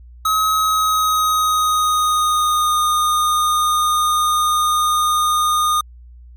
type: tone with pitch glide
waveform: square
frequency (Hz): 1276 to 1226.1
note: D#6 to D#6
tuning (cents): +43 to -26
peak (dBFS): -15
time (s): 0.25-5.81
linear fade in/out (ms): 5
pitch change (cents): -69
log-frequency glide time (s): 0.51-2.78
effects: added 60 Hz sine -38 dBFS peak until 6.36 s + Opus 48 kbps